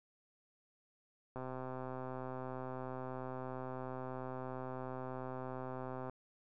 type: click train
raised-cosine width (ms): 1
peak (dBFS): -30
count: 612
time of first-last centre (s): 1.36-6.096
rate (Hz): 129
effects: none